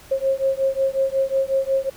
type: beating tone pair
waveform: sine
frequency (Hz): 535 / 540.5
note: C5 / C#5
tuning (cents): +38 / -44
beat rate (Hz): 5.5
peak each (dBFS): -21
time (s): 0.11-1.9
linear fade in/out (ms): 10
effects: pink hiss -46 dBFS RMS until 1.96 s